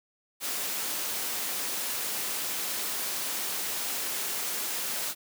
white noise, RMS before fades -32 dBFS, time 0.4-5.15 s, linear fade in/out 50 ms, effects high-pass 200 Hz 12 dB/octave

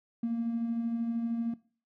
triangle tone with tremolo, 231.9 Hz, A#3, 9 cents flat, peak -23 dBFS, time 0.23-1.54 s, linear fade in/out 5 ms, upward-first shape sine, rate 13 Hz, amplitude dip 50%, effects noise-tail reverb RT60 0.4 s tail -21 dB re dry + tanh soft clip ceiling -25 dBFS

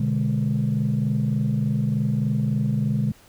sine chord, G# diminished, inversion first, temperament equal, 123.47 / 146.83 / 207.7 Hz, B2 / D3 / G#3, 0 / 0 / 0 cents, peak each -23 dBFS, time 0-3.12 s, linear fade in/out 5 ms, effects tanh soft clip ceiling -14 dBFS + pink hiss -53 dBFS RMS until 3.28 s

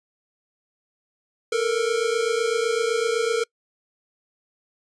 square tone pair together, 444.2 / 472.1 Hz, A4 / A#4, +16 / +22 cents, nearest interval minor second, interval 106 cents, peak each -24 dBFS, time 1.52-3.44 s, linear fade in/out 5 ms, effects noise-tail reverb RT60 0.1 s tail -26 dB re dry + resampled to 22050 Hz

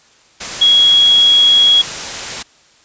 sine tone in noise, 3322 Hz, G#7, in tune, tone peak -6 dBFS, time 0.61-1.82 s, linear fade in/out 10 ms, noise white, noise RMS -23 dBFS, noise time 0.4-2.43 s, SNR +14 dB, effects white hiss -49 dBFS RMS until 2.84 s + resampled to 16000 Hz

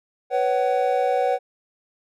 triangle chord, B suspended second, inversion none, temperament equal with one note detuned, 493.9 / 554.4 / 753.8 Hz, B4 / C#5 / F#5, 0 / 0 / +32 cents, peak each -21 / -22 / -20 dBFS, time 0.3-1.39 s, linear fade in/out 50 ms, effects none

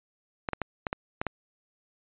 clicks, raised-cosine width 0.5 ms, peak -14 dBFS, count 7, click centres 0.488 / 0.533 / 0.617 / 0.868 / 0.929 / 1.215 / 1.267 s, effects resampled to 8000 Hz

